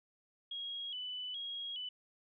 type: tone with vibrato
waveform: sine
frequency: 3136 Hz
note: G7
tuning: in tune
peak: -39 dBFS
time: 0.51-1.89 s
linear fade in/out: 5 ms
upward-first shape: square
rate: 1.2 Hz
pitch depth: 82 cents each way
effects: none